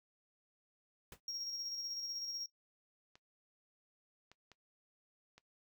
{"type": "noise with exponential decay", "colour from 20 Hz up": "pink", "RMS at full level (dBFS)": -47, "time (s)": [1.12, 1.2], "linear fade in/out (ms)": 2, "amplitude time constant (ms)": 17}
{"type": "tone with tremolo", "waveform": "triangle", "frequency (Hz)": 5588, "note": "F8", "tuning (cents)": 0, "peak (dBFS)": -38, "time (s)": [1.28, 2.46], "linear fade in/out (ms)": 2, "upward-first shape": "square", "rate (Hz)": 16, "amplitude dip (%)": 30}
{"type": "clicks", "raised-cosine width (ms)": 0.2, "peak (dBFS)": -40, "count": 4, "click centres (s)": [3.155, 4.316, 4.517, 5.38]}
{"effects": ["noise-tail reverb RT60 0.1 s tail -18 dB re dry"]}